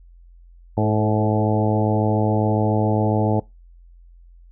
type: harmonic tone with a mistuned harmonic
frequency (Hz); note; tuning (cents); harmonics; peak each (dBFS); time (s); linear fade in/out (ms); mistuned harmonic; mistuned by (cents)
107.2; A2; -45; 1 / 2 / 3 / 4 / 5 / 6 / 7 / 8; -20 / -23 / -25 / -26 / -27 / -28 / -28 / -29; 0.77-3.4; 5; 4; +22
effects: noise-tail reverb RT60 0.2 s tail -23 dB re dry + added 43 Hz sine -44 dBFS peak until 4.51 s